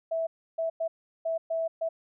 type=tone bursts at uneven times; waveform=sine; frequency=655 Hz; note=E5; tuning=11 cents flat; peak=-26 dBFS; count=6; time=0.11-0.27 / 0.58-0.7 / 0.8-0.88 / 1.25-1.38 / 1.5-1.68 / 1.81-1.89 s; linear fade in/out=10 ms; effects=none